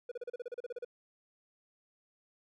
triangle tone bursts, 486.3 Hz, B4, 27 cents flat, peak -35 dBFS, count 13, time 0.09-0.848 s, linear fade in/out 5 ms, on 26 ms, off 35 ms, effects none

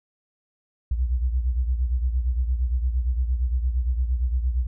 sine beating tone pair, 60.6 / 69.3 Hz, B1 / C#2, -32 / 0 cents, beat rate 8.7 Hz, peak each -21 / -28 dBFS, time 0.91-4.67 s, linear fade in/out 5 ms, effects none

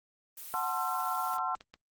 blue noise, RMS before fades -44 dBFS, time 0.37-1.37 s, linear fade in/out 5 ms
sine chord, F# half-diminished seventh, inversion none, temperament equal with one note detuned, 740 / 880 / 1046.5 / 1350.9 Hz, F#5 / A5 / C6 / E6, 0 / 0 / 0 / +42 cents, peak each -35 / -37 / -34 / -34 dBFS, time 0.54-1.55 s, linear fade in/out 0 ms
clicks, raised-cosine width 0.2 ms, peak -31 dBFS, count 5, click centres 1.337 / 1.383 / 1.553 / 1.609 / 1.74 s
effects Opus 24 kbps

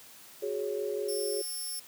sine chord, F# suspended second, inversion none, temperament equal, 370 / 415.3 / 554.4 Hz, F#4 / G#4 / C#5, 0 / 0 / 0 cents, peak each -37 / -32 / -37 dBFS, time 0.42-1.42 s, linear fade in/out 10 ms
10% pulse tone, 5400 Hz, E8, 41 cents sharp, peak -29 dBFS, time 1.08-1.8 s, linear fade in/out 10 ms
effects white hiss -52 dBFS RMS until 1.87 s + high-pass 100 Hz 12 dB/octave

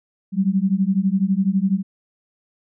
sine beating tone pair, 186.8 / 198.8 Hz, F#3 / G3, +17 / +25 cents, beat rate 12 Hz, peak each -19 dBFS, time 0.32-1.83 s, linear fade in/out 50 ms, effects none

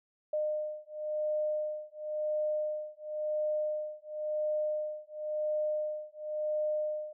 sine beating tone pair, 608 / 608.95 Hz, D#5 / D#5, -40 / -37 cents, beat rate 0.95 Hz, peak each -34 / -34 dBFS, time 0.33-7.13 s, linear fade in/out 5 ms, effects none

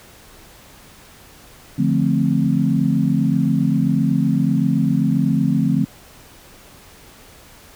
sine chord, D minor seventh, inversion none, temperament equal, 146.83 / 174.61 / 220 / 261.6 Hz, D3 / F3 / A3 / C4, 0 / 0 / 0 / 0 cents, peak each -20 dBFS, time 1.78-5.85 s, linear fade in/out 10 ms, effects pink hiss -45 dBFS RMS until 7.75 s

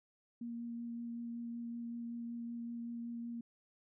sine tone with vibrato, 234.9 Hz, A#3, 13 cents sharp, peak -40 dBFS, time 0.41-3.41 s, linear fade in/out 5 ms, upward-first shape sine, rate 5.3 Hz, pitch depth 10 cents each way, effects none

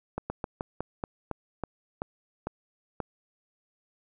slowing click train, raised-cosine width 1 ms, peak -17 dBFS, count 11, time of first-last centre 0.18-3.003 s, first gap 120 ms, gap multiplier 1.18, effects none

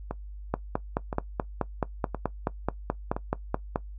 two click trains, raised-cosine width 1 ms, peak -11 / -17 dBFS, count 16 / 4, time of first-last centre 0.54-3.759 / 0.11-3.165 s, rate 4.66 / 0.982 Hz, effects noise-tail reverb RT60 0.1 s tail -18 dB re dry + added 50 Hz sine -38 dBFS peak until 3.98 s

